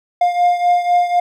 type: beating tone pair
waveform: triangle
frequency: 706 / 710 Hz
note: F5 / F5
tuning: +19 / +28 cents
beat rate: 4 Hz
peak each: -11 / -16 dBFS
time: 0.21-1.2 s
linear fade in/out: 5 ms
effects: none